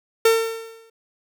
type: tone with exponential decay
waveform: 45% pulse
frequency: 452.3 Hz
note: A4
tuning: 48 cents sharp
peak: -11 dBFS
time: 0.25-0.9 s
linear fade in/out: 5 ms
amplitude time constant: 140 ms
effects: none